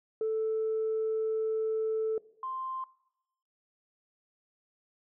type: tone pair in turn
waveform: sine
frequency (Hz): 440 / 1046.5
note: A4 / C6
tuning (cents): 0 / 0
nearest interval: octave + minor third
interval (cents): 1500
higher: second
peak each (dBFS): -26 / -33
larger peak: first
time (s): 0.21-2.18 / 2.43-2.84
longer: first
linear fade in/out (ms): 2
effects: noise-tail reverb RT60 0.8 s tail -20 dB re dry + tanh soft clip ceiling -24 dBFS